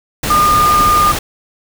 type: tone in noise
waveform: sine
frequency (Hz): 1213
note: D#6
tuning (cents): -44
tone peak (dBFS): -8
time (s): 0.3-1.12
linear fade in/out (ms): 5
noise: pink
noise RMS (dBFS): -18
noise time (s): 0.23-1.19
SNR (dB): +7
effects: none